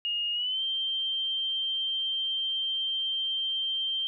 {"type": "tone with pitch glide", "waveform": "sine", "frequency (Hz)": [2852, 3146], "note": ["F7", "G7"], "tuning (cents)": [36, 6], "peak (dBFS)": -27, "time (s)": [0.05, 4.07], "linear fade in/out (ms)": 0, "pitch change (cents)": 170, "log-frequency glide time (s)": [0.33, 0.62], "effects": []}